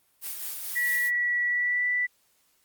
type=noise with tremolo; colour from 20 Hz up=blue; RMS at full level=-33 dBFS; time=0.21-1.11 s; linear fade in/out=50 ms; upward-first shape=sine; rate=4.6 Hz; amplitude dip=35%
type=tone with pitch glide; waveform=sine; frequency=1942 to 1973.7 Hz; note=B6 to B6; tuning=-30 to -2 cents; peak=-23 dBFS; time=0.75-2.07 s; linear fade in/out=20 ms; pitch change=+28 cents; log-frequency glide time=1.45-1.87 s
effects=white hiss -67 dBFS RMS until 2.64 s + Opus 32 kbps